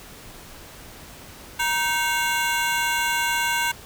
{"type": "ring-modulated tone", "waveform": "25% pulse", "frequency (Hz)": 1244.5, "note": "D#6", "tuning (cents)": 0, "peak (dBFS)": -14, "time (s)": [1.59, 3.72], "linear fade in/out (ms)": 10, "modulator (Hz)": 300, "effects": ["pink hiss -43 dBFS RMS until 3.85 s"]}